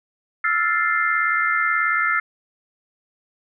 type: chord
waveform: sine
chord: F major seventh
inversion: third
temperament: equal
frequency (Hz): 1318.5 / 1396.9 / 1760 / 2093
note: E6 / F6 / A6 / C7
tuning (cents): 0 / 0 / 0 / 0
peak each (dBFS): -23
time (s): 0.44-2.2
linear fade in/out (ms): 5
effects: none